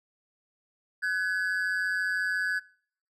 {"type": "ring-modulated tone", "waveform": "triangle", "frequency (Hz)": 1595, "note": "G6", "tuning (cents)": 30, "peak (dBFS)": -21, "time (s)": [1.02, 2.6], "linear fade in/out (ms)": 20, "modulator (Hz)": 92.9, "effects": ["noise-tail reverb RT60 0.6 s tail -25 dB re dry"]}